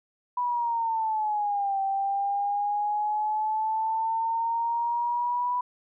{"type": "exponential two-way sweep", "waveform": "sine", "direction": "down then up", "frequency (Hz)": [987.8, 778, 987.8], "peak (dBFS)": -24, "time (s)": [0.37, 5.61], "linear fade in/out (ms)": 5, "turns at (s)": 1.81, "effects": []}